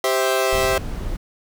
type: chord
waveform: sawtooth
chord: C major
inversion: second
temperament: equal with one note detuned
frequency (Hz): 392 / 523.3 / 653.9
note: G4 / C5 / E5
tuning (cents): 0 / 0 / -14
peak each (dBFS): -18 / -18 / -18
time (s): 0.04-0.78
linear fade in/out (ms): 2
type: noise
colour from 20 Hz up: brown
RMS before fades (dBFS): -27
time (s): 0.52-1.17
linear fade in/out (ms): 10
effects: none